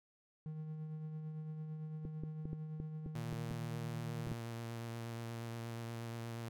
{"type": "tone with tremolo", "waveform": "triangle", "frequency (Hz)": 155.56, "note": "D#3", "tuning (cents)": 0, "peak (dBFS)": -38, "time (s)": [0.46, 4.33], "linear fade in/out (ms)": 0, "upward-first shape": "triangle", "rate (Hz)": 8.9, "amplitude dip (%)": 40}
{"type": "clicks", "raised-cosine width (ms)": 3, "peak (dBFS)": -31, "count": 10, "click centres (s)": [2.052, 2.236, 2.455, 2.531, 2.801, 3.062, 3.328, 3.511, 4.271, 4.317]}
{"type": "tone with vibrato", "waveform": "sawtooth", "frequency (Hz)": 116, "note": "A#2", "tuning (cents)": -8, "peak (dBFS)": -38, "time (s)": [3.15, 6.49], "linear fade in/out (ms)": 5, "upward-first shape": "sine", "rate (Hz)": 8.4, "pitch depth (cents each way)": 19}
{"effects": []}